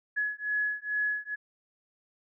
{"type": "beating tone pair", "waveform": "sine", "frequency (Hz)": [1691, 1693.3], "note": ["G#6", "G#6"], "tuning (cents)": [31, 33], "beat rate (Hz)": 2.3, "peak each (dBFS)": -31, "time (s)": [0.16, 1.36], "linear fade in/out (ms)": 20, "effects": []}